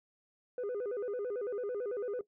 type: tone with vibrato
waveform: sine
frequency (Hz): 450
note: A4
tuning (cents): +39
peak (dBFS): -31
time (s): 0.58-2.21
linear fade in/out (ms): 2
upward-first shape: square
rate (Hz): 9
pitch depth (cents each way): 170
effects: noise-tail reverb RT60 0.1 s tail -17 dB re dry + tanh soft clip ceiling -33 dBFS